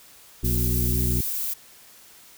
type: harmonic tone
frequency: 60.7 Hz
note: B1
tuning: 29 cents flat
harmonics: 1 / 2 / 3 / 4 / 6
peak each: -24 / -26 / -33 / -32 / -35 dBFS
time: 0.43-1.21 s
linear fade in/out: 5 ms
type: noise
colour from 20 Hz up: violet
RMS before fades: -28 dBFS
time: 0.44-1.54 s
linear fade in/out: 10 ms
effects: white hiss -50 dBFS RMS until 2.37 s